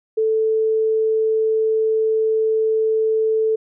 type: tone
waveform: sine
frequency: 440 Hz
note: A4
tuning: in tune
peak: -15 dBFS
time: 0.17-3.56 s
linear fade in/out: 10 ms
effects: none